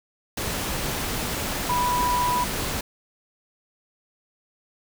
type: tone in noise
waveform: sine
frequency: 984 Hz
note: B5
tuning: 7 cents flat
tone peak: -21 dBFS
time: 1.69-2.44 s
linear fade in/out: 5 ms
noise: pink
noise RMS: -28 dBFS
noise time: 0.37-2.81 s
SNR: +4 dB
effects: none